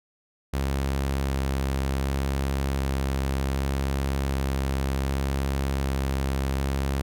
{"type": "tone with vibrato", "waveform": "sawtooth", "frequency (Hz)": 67.8, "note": "C#2", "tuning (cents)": -38, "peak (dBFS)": -20, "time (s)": [0.53, 7.02], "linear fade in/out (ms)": 10, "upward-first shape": "square", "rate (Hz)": 0.66, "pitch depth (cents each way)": 9, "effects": []}